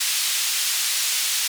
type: band-pass noise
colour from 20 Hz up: pink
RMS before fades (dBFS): -23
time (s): 0-1.48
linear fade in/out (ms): 10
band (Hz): 3100 to 12000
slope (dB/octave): 12
effects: none